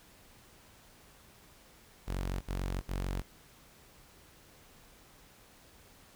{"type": "tone bursts", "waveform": "sawtooth", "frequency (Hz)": 46.25, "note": "F#1", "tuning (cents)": 0, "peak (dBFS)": -29, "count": 3, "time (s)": [2.07, 3.222], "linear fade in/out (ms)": 20, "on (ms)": 340, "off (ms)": 66, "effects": ["pink hiss -59 dBFS RMS until 6.15 s"]}